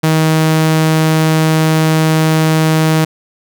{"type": "tone", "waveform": "sawtooth", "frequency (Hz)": 158.3, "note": "D#3", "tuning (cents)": 30, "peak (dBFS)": -5, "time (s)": [0.03, 3.05], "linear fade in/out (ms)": 10, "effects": []}